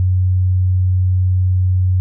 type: tone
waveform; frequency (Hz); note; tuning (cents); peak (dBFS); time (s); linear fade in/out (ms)
sine; 92.1; F#2; -7; -11; 0-2; 0
effects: none